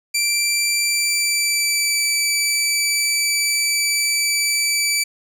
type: tone with pitch glide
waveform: 15% pulse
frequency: 2349 to 2314 Hz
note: D7 to D7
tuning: 0 to -26 cents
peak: -10 dBFS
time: 0.14-5.04 s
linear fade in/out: 10 ms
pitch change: -26 cents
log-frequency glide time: 0.83-2.04 s
effects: none